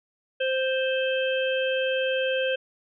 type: harmonic tone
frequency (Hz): 523.3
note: C5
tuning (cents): 0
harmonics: 1 / 3 / 5 / 6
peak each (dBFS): -24 / -31 / -32 / -33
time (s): 0.4-2.56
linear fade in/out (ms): 10
effects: none